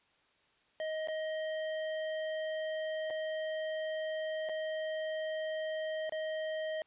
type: tone with dropouts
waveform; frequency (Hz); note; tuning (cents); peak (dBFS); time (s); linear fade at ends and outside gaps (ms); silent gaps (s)
square; 628; D#5; +16; -35; 0.8-6.82; 1; 1.074-1.084 / 3.102-3.106 / 4.489-4.494 / 6.095-6.122
effects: white hiss -70 dBFS RMS until 6.86 s + resampled to 8000 Hz